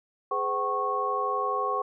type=tone cluster; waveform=sine; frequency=417.2 / 509 / 759 / 1098 Hz; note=G#4 / C5 / F#5 / C#6; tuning=+8 / -48 / +44 / -17 cents; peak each=-33 / -33 / -33 / -27 dBFS; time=0.31-1.82 s; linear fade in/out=5 ms; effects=none